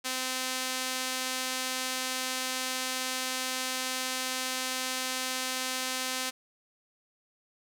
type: tone with band-pass filter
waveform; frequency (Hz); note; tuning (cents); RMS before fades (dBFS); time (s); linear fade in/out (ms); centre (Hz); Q
sawtooth; 257.7; C4; -26; -33; 0.04-6.31; 20; 6600; 0.51
effects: none